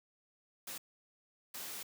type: noise bursts at uneven times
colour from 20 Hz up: white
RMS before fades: -44 dBFS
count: 2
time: 0.67-0.78 / 1.54-1.83 s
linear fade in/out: 5 ms
effects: high-pass 150 Hz 12 dB/octave